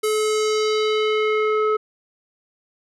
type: tone with low-pass filter sweep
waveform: square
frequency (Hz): 430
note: A4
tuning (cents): -40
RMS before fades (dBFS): -20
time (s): 0.03-1.77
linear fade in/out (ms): 10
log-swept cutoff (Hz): 11000 to 1300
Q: 2
effects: none